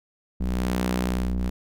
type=ring-modulated tone; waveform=sawtooth; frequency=61.74 Hz; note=B1; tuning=in tune; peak=-16 dBFS; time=0.4-1.5 s; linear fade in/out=10 ms; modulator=124 Hz; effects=none